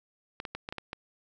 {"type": "clicks", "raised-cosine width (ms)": 0.3, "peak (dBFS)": -20, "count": 7, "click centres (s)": [0.401, 0.452, 0.55, 0.689, 0.725, 0.783, 0.931], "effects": []}